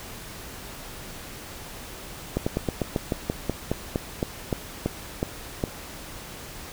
slowing click train, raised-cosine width 2 ms, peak -10 dBFS, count 16, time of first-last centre 2.37-5.639 s, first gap 95 ms, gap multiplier 1.11, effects pink hiss -40 dBFS RMS until 6.72 s

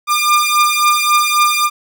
sawtooth beating tone pair, 1200 / 1203.7 Hz, D6 / D6, +37 / +42 cents, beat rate 3.7 Hz, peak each -10 dBFS, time 0.07-1.7 s, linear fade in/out 50 ms, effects none

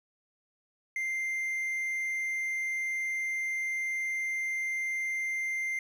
triangle tone, 2093 Hz, C7, in tune, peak -28 dBFS, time 0.96-5.79 s, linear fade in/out 2 ms, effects 11-bit

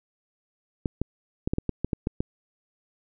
clicks, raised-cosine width 3 ms, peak -12 dBFS, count 10, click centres 0.858 / 1.016 / 1.475 / 1.535 / 1.584 / 1.693 / 1.846 / 1.932 / 2.071 / 2.205 s, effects none

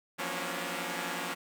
5% pulse tone cluster, 171.5 / 182.6 / 236.9 / 273.7 / 286.2 Hz, F3 / F#3 / A#3 / C#4 / D4, -31 / -23 / +28 / -22 / -45 cents, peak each -29 dBFS, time 0.18-1.35 s, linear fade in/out 20 ms, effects none

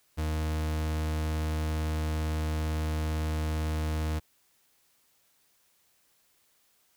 40% pulse tone, 77.78 Hz, D#2, in tune, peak -27 dBFS, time 0.17-4.2 s, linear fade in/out 20 ms, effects white hiss -68 dBFS RMS until 6.96 s

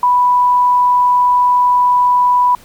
sine tone, 987 Hz, B5, 1 cent flat, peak -8 dBFS, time 0.03-2.55 s, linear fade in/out 2 ms, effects pink hiss -43 dBFS RMS until 2.64 s

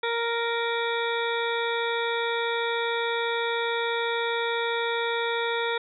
harmonic tone with a mistuned harmonic, 466.2 Hz, A#4, in tune, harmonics 1 / 2 / 3 / 4 / 5 / 7 / 8, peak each -28 / -31 / -33 / -34 / -35 / -36 / -37 dBFS, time 0.03-5.78 s, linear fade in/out 5 ms, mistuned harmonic 7, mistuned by +80 cents, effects none

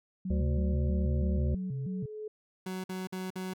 sine tone with vibrato, 157.7 Hz, D#3, 24 cents sharp, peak -32 dBFS, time 0.25-2.06 s, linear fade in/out 5 ms, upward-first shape square, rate 3.1 Hz, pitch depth 290 cents each way
harmonic tone, 73.42 Hz, D2, in tune, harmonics 1 / 3 / 5 / 7 / 8, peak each -27 / -37 / -41 / -44 / -45 dBFS, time 0.3-1.55 s, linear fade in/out 5 ms
sine tone with exponential growth, 428.2 Hz, A4, 47 cents flat, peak -35 dBFS, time 0.94-2.28 s, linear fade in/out 5 ms, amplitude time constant 290 ms
30% pulse tone bursts, 186.2 Hz, F#3, 11 cents sharp, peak -32 dBFS, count 4, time 2.66-3.536 s, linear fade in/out 5 ms, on 180 ms, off 52 ms
effects none

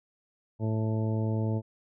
harmonic tone, 110 Hz, A2, in tune, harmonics 1 / 2 / 3 / 4 / 5 / 6 / 8, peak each -27 / -33 / -37 / -39 / -41 / -43 / -45 dBFS, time 0.59-1.62 s, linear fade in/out 50 ms, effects none

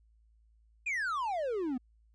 triangle exponential sweep, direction down, 2520 to 239.2 Hz, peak -29 dBFS, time 0.86-1.78 s, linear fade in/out 10 ms, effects added 55 Hz sine -62 dBFS peak until 2.14 s + resampled to 22050 Hz

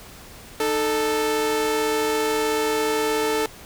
sawtooth tone pair together, 306.1 / 440 Hz, D#4 / A4, -28 / 0 cents, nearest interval tritone, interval 628 cents, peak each -24 / -17 dBFS, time 0.6-3.46 s, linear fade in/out 2 ms, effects pink hiss -43 dBFS RMS until 3.65 s

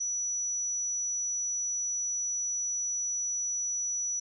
sine tone, 5900 Hz, F#8, 6 cents flat, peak -29 dBFS, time 0-4.2 s, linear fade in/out 10 ms, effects none

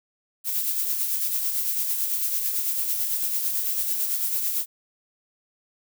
violet noise with tremolo, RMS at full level -24 dBFS, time 0.44-4.66 s, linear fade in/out 50 ms, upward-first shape sine, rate 9 Hz, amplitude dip 40%, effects none

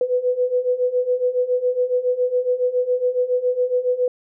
sine beating tone pair, 493.9 / 501.1 Hz, B4 / B4, 0 / +25 cents, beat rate 7.2 Hz, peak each -22 / -19 dBFS, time 0.01-4.08 s, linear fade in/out 2 ms, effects none

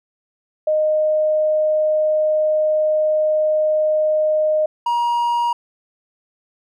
sine / triangle tone pair in turn, 617 / 950.4 Hz, D#5 / A#5, -15 / +33 cents, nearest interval perfect fifth, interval 748 cents, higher second, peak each -14 / -14 dBFS, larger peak neither, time 0.67-4.66 / 4.86-5.53 s, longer first, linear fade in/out 5 ms, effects none

